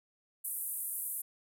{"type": "band-pass noise", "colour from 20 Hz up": "white", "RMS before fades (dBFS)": -38, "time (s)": [0.44, 1.22], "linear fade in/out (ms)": 10, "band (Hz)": [9200, 14000], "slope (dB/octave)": 48, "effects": []}